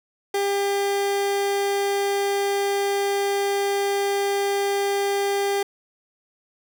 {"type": "tone", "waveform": "30% pulse", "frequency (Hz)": 400, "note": "G4", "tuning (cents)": 35, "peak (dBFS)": -18, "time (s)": [0.34, 5.63], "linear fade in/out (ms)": 5, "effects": []}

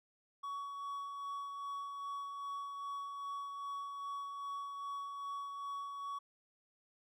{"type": "tone with tremolo", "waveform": "triangle", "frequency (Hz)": 1124, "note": "C#6", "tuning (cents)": 24, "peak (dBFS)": -37, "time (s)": [0.43, 6.19], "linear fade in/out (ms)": 10, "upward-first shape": "sine", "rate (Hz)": 2.5, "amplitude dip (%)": 35, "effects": []}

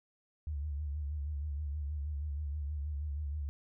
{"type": "tone with vibrato", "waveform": "sine", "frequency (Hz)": 73.42, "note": "D2", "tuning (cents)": 0, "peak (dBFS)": -34, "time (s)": [0.47, 3.49], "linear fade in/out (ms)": 0, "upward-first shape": "sine", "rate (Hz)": 6.3, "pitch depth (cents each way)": 80, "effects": []}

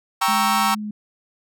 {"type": "chord", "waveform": "40% pulse", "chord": "G diminished seventh", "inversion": "none", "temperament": "equal", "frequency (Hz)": [784, 932.3, 1108.7, 1318.5], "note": ["G5", "Bb5", "Db6", "Fb6"], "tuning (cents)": [0, 0, 0, 0], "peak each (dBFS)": -22, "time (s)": [0.21, 0.75], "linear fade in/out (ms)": 10}
{"type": "tone with vibrato", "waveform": "sine", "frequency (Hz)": 210.6, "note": "G#3", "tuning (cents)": 24, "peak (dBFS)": -26, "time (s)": [0.28, 0.91], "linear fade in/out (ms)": 5, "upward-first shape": "triangle", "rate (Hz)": 4.4, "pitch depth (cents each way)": 12}
{"effects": []}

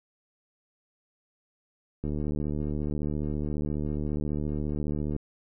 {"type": "click train", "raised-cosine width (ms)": 3, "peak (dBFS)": -19, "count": 234, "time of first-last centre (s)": [2.04, 5.163], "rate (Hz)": 74.6, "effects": []}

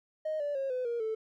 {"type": "tone with pitch steps", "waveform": "triangle", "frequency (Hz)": [622.3, 580.6, 541.7, 505.5, 471.6, 440], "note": ["D#5", "D5", "C#5", "B4", "A#4", "A4"], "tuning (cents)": [0, -20, -40, 40, 20, 0], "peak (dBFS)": -27, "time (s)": [0.25, 1.15], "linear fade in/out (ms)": 10, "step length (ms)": 150, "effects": ["tanh soft clip ceiling -27 dBFS"]}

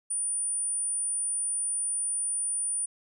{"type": "tone", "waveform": "sine", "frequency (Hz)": 9400, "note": "D9", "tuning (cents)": 1, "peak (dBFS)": -27, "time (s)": [0.1, 2.86], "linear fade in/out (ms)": 10, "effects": []}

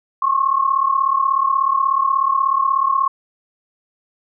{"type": "tone pair together", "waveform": "sine", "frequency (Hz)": [1072.2, 1108.7], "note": ["C6", "C#6"], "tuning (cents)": [42, 0], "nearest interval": "minor second", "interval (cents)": 58, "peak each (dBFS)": [-16, -18], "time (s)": [0.22, 3.08], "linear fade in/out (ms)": 5, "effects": []}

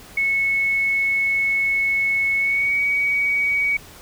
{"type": "tone with pitch glide", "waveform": "sine", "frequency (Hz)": [2200, 2257], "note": ["C#7", "C#7"], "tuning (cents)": [-14, 31], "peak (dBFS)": -17, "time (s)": [0.17, 3.77], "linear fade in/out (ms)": 5, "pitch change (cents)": 45, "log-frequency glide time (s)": [2.38, 2.8], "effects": ["pink hiss -43 dBFS RMS until 4.01 s"]}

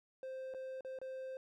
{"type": "tone with dropouts", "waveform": "triangle", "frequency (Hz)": 523.3, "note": "C5", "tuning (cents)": 0, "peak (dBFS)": -40, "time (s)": [0.23, 1.37], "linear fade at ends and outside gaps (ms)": 1, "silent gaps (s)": [[0.539, 0.546], [0.808, 0.848], [0.988, 1.015]], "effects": []}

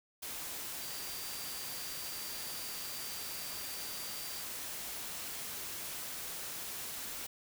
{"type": "tone in noise", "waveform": "sine", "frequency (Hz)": 4699, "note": "D8", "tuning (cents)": 0, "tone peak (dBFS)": -48, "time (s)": [0.81, 4.43], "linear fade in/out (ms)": 10, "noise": "white", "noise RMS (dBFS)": -42, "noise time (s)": [0.22, 7.27], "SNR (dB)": -9, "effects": []}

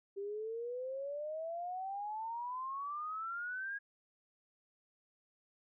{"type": "exponential sweep", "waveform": "sine", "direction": "up", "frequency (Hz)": [392, 1652], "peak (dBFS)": -38, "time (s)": [0.16, 3.79], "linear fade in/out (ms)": 20, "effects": []}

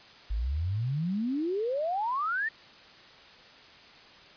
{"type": "exponential sweep", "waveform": "sine", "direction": "up", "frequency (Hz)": [49, 1864.7], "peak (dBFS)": -27, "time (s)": [0.3, 2.49], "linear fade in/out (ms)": 10, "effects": ["white hiss -52 dBFS RMS until 4.36 s", "resampled to 11025 Hz"]}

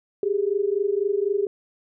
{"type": "tone pair together", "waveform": "sine", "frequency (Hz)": [391.3, 415.3], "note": ["G4", "G#4"], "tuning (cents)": [-3, 0], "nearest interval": "minor second", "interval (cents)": 103, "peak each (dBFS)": -23, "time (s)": [0.23, 1.47], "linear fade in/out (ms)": 2, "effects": []}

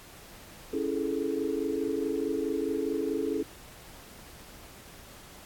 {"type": "chord", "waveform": "sine", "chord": "A major seventh", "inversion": "first", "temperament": "equal", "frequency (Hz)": [277.2, 329.6, 415.3, 440], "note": ["C#4", "E4", "G#4", "A4"], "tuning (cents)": [0, 0, 0, 0], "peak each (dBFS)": -33, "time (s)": [0.73, 3.43], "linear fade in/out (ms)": 5, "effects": ["pink hiss -50 dBFS RMS until 5.45 s", "AAC 64 kbps"]}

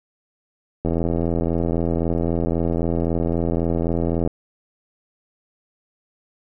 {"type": "click train", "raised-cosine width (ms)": 2, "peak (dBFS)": -9, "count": 288, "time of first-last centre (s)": [0.85, 4.275], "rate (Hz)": 83.8, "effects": []}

